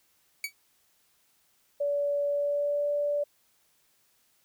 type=tone with exponential decay; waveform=sawtooth; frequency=2270 Hz; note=C#7; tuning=41 cents sharp; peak=-23 dBFS; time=0.44-0.53 s; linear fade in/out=2 ms; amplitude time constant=18 ms
type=tone with pitch glide; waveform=sine; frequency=574 to 581.7 Hz; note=D5 to D5; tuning=-40 to -17 cents; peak=-25 dBFS; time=1.8-3.24 s; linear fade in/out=10 ms; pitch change=+23 cents; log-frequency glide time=2.27-2.89 s
effects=white hiss -68 dBFS RMS until 4.44 s